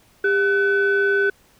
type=tone pair together; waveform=sine; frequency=399.8 / 1507.7 Hz; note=G4 / F#6; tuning=+34 / +32 cents; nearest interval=octave + major seventh; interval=2298 cents; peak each=-17 dBFS; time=0.24-1.3 s; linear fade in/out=5 ms; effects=tanh soft clip ceiling -11 dBFS + pink hiss -56 dBFS RMS until 1.59 s